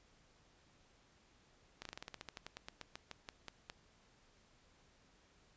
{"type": "slowing click train", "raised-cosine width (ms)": 0.2, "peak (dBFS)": -28, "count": 20, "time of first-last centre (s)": [1.82, 3.699], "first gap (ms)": 33, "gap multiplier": 1.11, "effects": ["pink hiss -69 dBFS RMS until 5.56 s", "resampled to 16000 Hz"]}